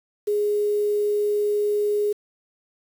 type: tone with quantisation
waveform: sine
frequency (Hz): 415.3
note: G#4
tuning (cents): 0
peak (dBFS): -19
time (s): 0.27-2.13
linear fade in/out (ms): 10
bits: 7
effects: none